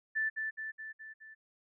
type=tone with echo; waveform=sine; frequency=1760 Hz; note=A6; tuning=in tune; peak=-29 dBFS; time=0.15-0.3 s; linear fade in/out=20 ms; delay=210 ms; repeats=5; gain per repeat=-4 dB; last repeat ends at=1.35 s; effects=none